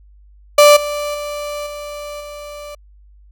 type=tone with level steps; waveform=35% pulse; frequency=587.3 Hz; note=D5; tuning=in tune; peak=-3 / -18 / -21 / -25 / -28 dBFS; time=0.58-2.75 s; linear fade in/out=5 ms; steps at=0.76 / 1.14 / 1.66 / 2.2 s; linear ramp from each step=10 ms; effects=added 50 Hz sine -43 dBFS peak until 3.31 s